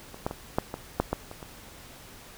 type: clicks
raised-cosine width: 1 ms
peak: -27 / -13 / -20 / -9 / -18 / -8 / -12 / -25 / -26 dBFS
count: 9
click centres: 0.144 / 0.265 / 0.311 / 0.585 / 0.741 / 1 / 1.13 / 1.314 / 1.428 s
effects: pink hiss -48 dBFS RMS until 2.37 s